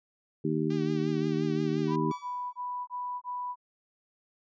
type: harmonic tone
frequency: 78.3 Hz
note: D#2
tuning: 11 cents sharp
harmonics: 2 / 3 / 4 / 5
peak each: -31 / -32 / -31 / -32 dBFS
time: 0.44-2.12 s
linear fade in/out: 10 ms
type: tone with vibrato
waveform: 5% pulse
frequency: 392 Hz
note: G4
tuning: in tune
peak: -33 dBFS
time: 0.7-1.96 s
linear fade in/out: 5 ms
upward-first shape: triangle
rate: 5.7 Hz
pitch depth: 89 cents each way
type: tone bursts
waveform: sine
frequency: 987.8 Hz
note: B5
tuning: in tune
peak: -32 dBFS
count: 5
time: 1.87-3.558 s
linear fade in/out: 50 ms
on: 320 ms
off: 22 ms
type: tone with exponential decay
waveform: sawtooth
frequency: 1145 Hz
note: D6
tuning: 44 cents flat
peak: -38 dBFS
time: 2.11-2.62 s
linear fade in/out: 1 ms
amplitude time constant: 110 ms
effects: resampled to 16000 Hz